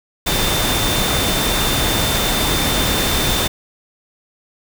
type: tone in noise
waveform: sine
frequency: 3577 Hz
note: A7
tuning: 28 cents sharp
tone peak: -23 dBFS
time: 0.26-3.48 s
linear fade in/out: 10 ms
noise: pink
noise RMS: -18 dBFS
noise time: 0.26-3.48 s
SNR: -8 dB
effects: none